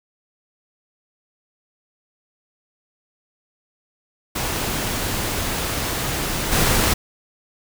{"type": "noise with level steps", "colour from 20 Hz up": "pink", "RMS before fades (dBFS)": [-24, -18], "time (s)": [4.35, 6.94], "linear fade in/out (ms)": 10, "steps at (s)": 6.51, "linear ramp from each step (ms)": 20, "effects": []}